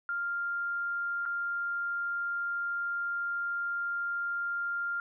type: tone with dropouts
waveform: sine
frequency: 1396.9 Hz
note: F6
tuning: in tune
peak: -30 dBFS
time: 0.09-5 s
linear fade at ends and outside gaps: 1 ms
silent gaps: 1.254-1.26 s
effects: none